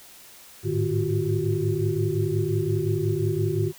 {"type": "tone cluster", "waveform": "sine", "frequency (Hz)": [103.4, 109.1, 151.1, 352.4, 382.3], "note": ["G#2", "A2", "D3", "F4", "G4"], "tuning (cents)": [-7, -14, 50, 16, -43], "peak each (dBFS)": -28, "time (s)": [0.63, 3.73], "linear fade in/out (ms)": 50, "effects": ["white hiss -48 dBFS RMS until 3.78 s"]}